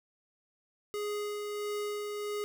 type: tone with tremolo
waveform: square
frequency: 415.3 Hz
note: G#4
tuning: in tune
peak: -33 dBFS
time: 0.94-2.44 s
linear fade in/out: 0 ms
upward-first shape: sine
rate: 1.5 Hz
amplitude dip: 30%
effects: none